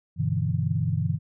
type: chord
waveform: sine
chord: E minor seventh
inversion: first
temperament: equal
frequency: 98 / 123.47 / 146.83 / 164.81 Hz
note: G2 / B2 / D3 / E3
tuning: 0 / 0 / 0 / 0 cents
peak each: -28 dBFS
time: 0.16-1.19 s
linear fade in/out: 50 ms
effects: none